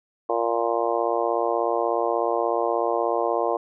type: harmonic tone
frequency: 116.54 Hz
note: A#2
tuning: in tune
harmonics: 3 / 4 / 5 / 6 / 7 / 8 / 9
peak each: -29 / -26 / -27 / -27 / -31 / -33 / -30 dBFS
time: 0.29-3.57 s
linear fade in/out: 5 ms
effects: none